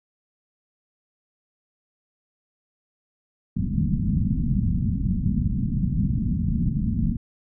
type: low-pass noise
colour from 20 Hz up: white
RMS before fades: -23 dBFS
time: 3.56-7.17 s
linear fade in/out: 10 ms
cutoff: 230 Hz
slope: 48 dB/octave
effects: none